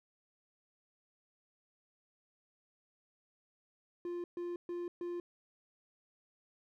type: tone bursts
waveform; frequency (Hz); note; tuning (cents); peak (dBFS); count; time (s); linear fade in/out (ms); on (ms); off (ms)
triangle; 349.2; F4; 0; -35; 4; 4.05-5.2; 2; 190; 130
effects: none